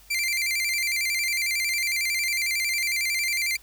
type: tone with vibrato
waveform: sawtooth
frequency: 2213 Hz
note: C#7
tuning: 3 cents flat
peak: -20 dBFS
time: 0.1-3.57 s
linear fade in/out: 10 ms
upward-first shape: square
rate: 11 Hz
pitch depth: 100 cents each way
effects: added 50 Hz sine -54 dBFS peak until 3.62 s + white hiss -54 dBFS RMS until 3.62 s